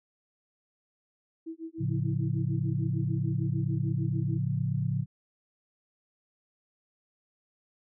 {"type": "tone with tremolo", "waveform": "sine", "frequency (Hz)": 325.7, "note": "E4", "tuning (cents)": -21, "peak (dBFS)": -34, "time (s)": [1.46, 4.39], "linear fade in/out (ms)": 10, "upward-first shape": "sine", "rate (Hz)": 6.7, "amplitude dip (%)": 100}
{"type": "chord", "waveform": "sine", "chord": "A augmented", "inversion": "none", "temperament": "equal", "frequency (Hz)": [110, 138.59, 174.61], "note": ["A2", "C#3", "E#3"], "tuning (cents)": [0, 0, 0], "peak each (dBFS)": [-31, -29, -33], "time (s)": [1.78, 5.06], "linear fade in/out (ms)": 50}
{"effects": []}